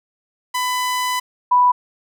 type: tone pair in turn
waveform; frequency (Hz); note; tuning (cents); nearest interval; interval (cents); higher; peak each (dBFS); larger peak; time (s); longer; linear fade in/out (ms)
sawtooth / sine; 1000 / 987.9; B5 / B5; +21 / 0; unison; 21; first; -15 / -10; second; 0.54-1.2 / 1.51-1.72; first; 10
effects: none